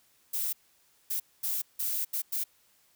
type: noise bursts at uneven times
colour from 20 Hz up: violet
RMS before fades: -31 dBFS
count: 6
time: 0.33-0.53 / 1.1-1.2 / 1.43-1.62 / 1.79-2.05 / 2.13-2.22 / 2.32-2.44 s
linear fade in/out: 10 ms
effects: white hiss -66 dBFS RMS until 2.95 s